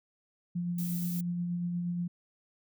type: tone with tremolo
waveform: sine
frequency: 174.61 Hz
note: F3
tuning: in tune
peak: -29 dBFS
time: 0.55-2.08 s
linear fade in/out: 10 ms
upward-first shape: sine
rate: 8.4 Hz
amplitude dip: 25%
type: noise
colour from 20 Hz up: violet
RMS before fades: -41 dBFS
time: 0.78-1.21 s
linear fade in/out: 5 ms
effects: none